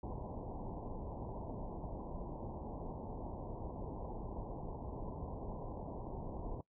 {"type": "low-pass noise", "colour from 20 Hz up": "pink", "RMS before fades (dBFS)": -44, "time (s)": [0.03, 6.61], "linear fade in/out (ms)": 2, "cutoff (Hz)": 1000, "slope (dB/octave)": 96, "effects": ["noise-tail reverb RT60 0.1 s tail -21 dB re dry"]}